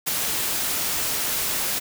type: noise with ADSR envelope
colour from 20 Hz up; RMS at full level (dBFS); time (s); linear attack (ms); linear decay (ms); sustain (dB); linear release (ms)
white; -23; 0.06-1.8; 16; 17; -2; 21
effects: none